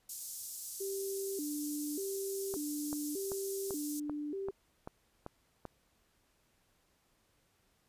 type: high-pass noise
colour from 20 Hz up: pink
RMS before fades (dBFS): -43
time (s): 0.09-4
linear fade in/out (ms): 5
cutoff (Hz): 6100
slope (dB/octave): 24
type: tone with vibrato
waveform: sine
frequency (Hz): 339.9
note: F4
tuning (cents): -47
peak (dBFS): -36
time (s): 0.8-4.51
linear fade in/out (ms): 10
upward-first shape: square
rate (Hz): 0.85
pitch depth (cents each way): 240
type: click train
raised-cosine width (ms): 1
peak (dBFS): -28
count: 9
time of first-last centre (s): 2.54-5.653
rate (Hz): 2.57
effects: pink hiss -73 dBFS RMS until 7.88 s + resampled to 32000 Hz